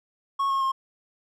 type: tone with pitch steps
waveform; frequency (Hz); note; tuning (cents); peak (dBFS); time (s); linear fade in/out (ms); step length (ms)
triangle; 1100 / 1084.2 / 1068.7; C#6 / C#6 / C6; -14 / -39 / +36; -20; 0.39-0.72; 10; 110
effects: none